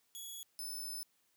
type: tone pair in turn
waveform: 10% pulse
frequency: 3368 / 5271 Hz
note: G#7 / E8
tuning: +24 / -1 cents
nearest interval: minor sixth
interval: 775 cents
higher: second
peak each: -37 / -35 dBFS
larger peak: second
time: 0.15-0.43 / 0.59-1.03 s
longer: second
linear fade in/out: 0 ms
effects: white hiss -75 dBFS RMS until 1.36 s + high-pass 100 Hz 12 dB/octave